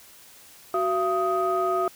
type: tone cluster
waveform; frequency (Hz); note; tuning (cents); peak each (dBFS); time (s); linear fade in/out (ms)
sine; 373 / 680 / 1252; F#4 / F5 / D#6; +14 / -46 / +10; -25; 0.74-1.88; 2
effects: tanh soft clip ceiling -14 dBFS + white hiss -50 dBFS RMS until 1.95 s